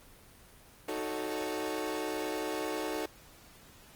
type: chord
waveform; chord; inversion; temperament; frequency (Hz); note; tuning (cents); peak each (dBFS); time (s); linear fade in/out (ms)
30% pulse; D# half-diminished seventh; none; equal; 311.1 / 370 / 440 / 554.4; D#4 / F#4 / A4 / C#5; 0 / 0 / 0 / 0; -35 / -37 / -35 / -39; 0.88-3.06; 5
effects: pink hiss -56 dBFS RMS until 3.95 s + Opus 24 kbps